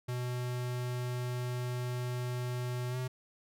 square tone with pitch glide, 123.9 to 127.53 Hz, B2 to C3, +6 to -44 cents, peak -34 dBFS, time 0.08-3.08 s, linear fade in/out 10 ms, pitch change +50 cents, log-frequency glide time 2.9-2.97 s, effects none

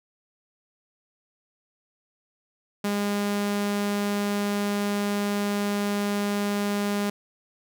sawtooth tone, 203.9 Hz, G#3, 32 cents flat, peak -20 dBFS, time 2.84-7.1 s, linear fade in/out 5 ms, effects none

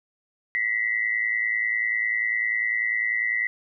sine tone pair together, 1936.9 / 2047 Hz, B6 / C7, -34 / -38 cents, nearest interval minor second, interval 96 cents, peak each -24 / -26 dBFS, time 0.55-3.47 s, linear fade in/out 0 ms, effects none

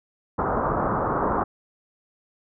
white low-pass noise, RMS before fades -24 dBFS, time 0.38-1.44 s, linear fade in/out 10 ms, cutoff 1300 Hz, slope 48 dB/octave, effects none

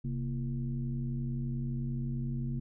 sine tone with frequency modulation, 134.1 Hz, C3, 43 cents sharp, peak -31 dBFS, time 0.04-2.6 s, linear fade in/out 10 ms, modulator 99.9 Hz, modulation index 0.98, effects none

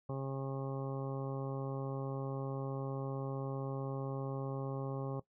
harmonic tone, 135.4 Hz, C#3, 40 cents flat, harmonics 1 / 2 / 3 / 4 / 5 / 6 / 7 / 8 / 9, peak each -38 / -45 / -45 / -44 / -56 / -50 / -58 / -51 / -61 dBFS, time 0.09-5.2 s, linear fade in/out 5 ms, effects noise-tail reverb RT60 0.1 s tail -18 dB re dry

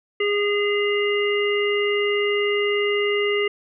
harmonic tone with a mistuned harmonic, 410.6 Hz, G#4, 20 cents flat, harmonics 1 / 3 / 5 / 7, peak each -20 / -32 / -25 / -28 dBFS, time 0.2-3.48 s, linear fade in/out 5 ms, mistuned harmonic 7, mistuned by -30 cents, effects none

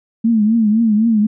sine tone with vibrato, 220 Hz, A3, in tune, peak -10 dBFS, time 0.24-1.27 s, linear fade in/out 10 ms, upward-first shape triangle, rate 3.9 Hz, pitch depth 120 cents each way, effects none

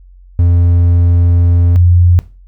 triangle / sine tone pair in turn, 86.8 / 88.11 Hz, F2 / F2, -10 / +16 cents, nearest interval unison, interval 26 cents, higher second, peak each -4 dBFS, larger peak neither, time 0.39-1.76 / 1.76-2.19 s, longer first, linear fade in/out 0 ms, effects noise-tail reverb RT60 0.3 s tail -17 dB re dry + added 45 Hz sine -36 dBFS peak until 2.47 s

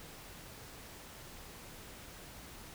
silence, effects pink hiss -51 dBFS RMS until 2.74 s

